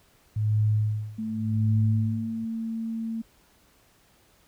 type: tone with tremolo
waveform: sine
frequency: 106.9 Hz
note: A2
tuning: 49 cents flat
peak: -19 dBFS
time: 0.36-2.45 s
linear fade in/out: 5 ms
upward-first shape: sine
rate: 0.87 Hz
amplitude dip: 95%
type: tone with pitch glide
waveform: sine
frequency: 220 to 225.7 Hz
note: A3 to A3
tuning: 0 to +44 cents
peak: -28 dBFS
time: 1.18-3.22 s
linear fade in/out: 10 ms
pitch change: +44 cents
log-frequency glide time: 1.63-2.23 s
effects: pink hiss -61 dBFS RMS until 4.47 s